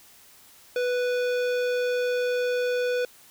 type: tone with hard clipping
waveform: sine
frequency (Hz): 493.9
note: B4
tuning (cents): 0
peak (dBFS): -25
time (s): 0.76-3.05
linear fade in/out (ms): 2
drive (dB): 16
effects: white hiss -53 dBFS RMS until 3.3 s